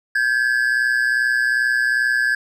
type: tone pair together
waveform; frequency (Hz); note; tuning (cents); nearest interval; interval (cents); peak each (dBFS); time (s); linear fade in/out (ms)
triangle; 1577.5 / 1700; G6 / G#6; +10 / +40; minor second; 130; -17 / -17; 0.15-2.35; 5
effects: none